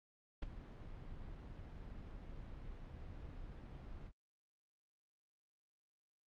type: noise with ADSR envelope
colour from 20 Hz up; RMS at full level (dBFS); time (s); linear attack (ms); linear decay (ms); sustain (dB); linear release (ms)
brown; -36; 0.42-4.12; 8; 12; -14; 56
effects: low-pass 4000 Hz 12 dB/octave + Opus 48 kbps